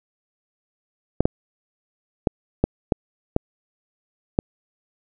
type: clicks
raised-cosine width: 2 ms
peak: -3 dBFS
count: 7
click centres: 1.206 / 1.255 / 2.272 / 2.64 / 2.922 / 3.364 / 4.389 s
effects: none